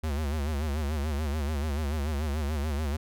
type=tone with vibrato; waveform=square; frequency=74.3 Hz; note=D2; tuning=21 cents sharp; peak=-28 dBFS; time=0.03-2.97 s; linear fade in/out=10 ms; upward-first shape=sine; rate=6.9 Hz; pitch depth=120 cents each way; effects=none